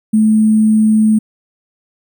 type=tone with sample-and-hold; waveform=sine; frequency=217.2 Hz; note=A3; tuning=22 cents flat; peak=-7 dBFS; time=0.13-1.19 s; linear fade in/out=10 ms; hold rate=8820 Hz; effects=none